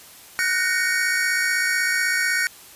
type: tone cluster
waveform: square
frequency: 1455 / 1511 / 1854 / 2243 Hz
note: F#6 / F#6 / A#6 / C#7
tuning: -29 / +36 / -10 / +20 cents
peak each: -27 / -26 / -24 / -27 dBFS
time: 0.39-2.47 s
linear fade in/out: 0 ms
effects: white hiss -45 dBFS RMS until 2.75 s + resampled to 32000 Hz